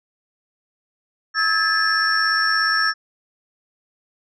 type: tone cluster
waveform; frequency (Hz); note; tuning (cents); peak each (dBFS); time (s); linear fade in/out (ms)
sine; 1296 / 1640 / 1737 / 5450; E6 / G#6 / A6 / F8; -30 / -22 / -23 / -43; -21; 1.34-2.94; 50
effects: tanh soft clip ceiling -9 dBFS